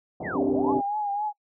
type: low-pass noise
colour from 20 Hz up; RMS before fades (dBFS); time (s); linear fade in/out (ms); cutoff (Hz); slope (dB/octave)
white; -33; 0.2-0.81; 5; 780; 48
type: linear two-way sweep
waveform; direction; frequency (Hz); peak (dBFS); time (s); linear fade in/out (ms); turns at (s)
sine; down then up; 2147 to 233.1 to 1202; -30; 0.23-0.74; 50; 0.46
type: chord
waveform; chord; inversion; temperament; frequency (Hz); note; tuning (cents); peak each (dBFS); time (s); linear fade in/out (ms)
sine; C suspended second; none; equal; 261.6 / 293.7 / 392; C4 / D4 / G4; 0 / 0 / 0; -26; 0.33-0.82; 50
type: tone with vibrato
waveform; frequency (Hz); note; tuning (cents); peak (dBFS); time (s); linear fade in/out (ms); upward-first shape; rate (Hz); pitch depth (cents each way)
sine; 825; G#5; -12; -25; 0.64-1.33; 50; triangle; 3.7; 66
effects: noise-tail reverb RT60 0.1 s tail -22 dB re dry + high-pass 100 Hz 12 dB/octave